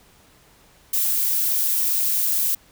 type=noise; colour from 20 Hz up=violet; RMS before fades=-21 dBFS; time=0.93-2.55 s; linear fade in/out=5 ms; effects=pink hiss -54 dBFS RMS until 2.71 s